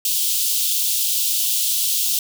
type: high-pass noise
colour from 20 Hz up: white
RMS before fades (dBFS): -20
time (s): 0.05-2.19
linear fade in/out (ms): 2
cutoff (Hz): 2900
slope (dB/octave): 48
effects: none